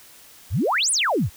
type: exponential two-way sweep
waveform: sine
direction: up then down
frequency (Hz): 65.8 to 10630 to 65.8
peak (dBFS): -18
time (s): 0.5-1.3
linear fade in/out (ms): 50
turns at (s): 0.91
effects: white hiss -48 dBFS RMS until 1.36 s